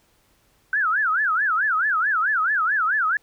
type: tone with vibrato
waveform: sine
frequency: 1480 Hz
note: F#6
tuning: in tune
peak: -18 dBFS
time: 0.73-3.17 s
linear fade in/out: 2 ms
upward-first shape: sine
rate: 4.6 Hz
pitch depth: 290 cents each way
effects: pink hiss -62 dBFS RMS until 3.22 s